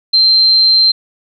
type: tone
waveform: sine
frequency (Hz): 4136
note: C8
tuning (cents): -21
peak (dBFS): -6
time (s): 0.13-0.92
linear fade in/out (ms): 10
effects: none